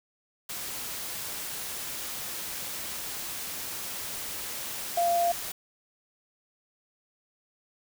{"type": "tone in noise", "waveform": "sine", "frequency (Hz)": 690, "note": "F5", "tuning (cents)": -21, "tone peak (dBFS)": -22, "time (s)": [4.97, 5.32], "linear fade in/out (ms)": 5, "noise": "white", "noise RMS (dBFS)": -36, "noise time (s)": [0.49, 5.52], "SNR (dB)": 11, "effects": []}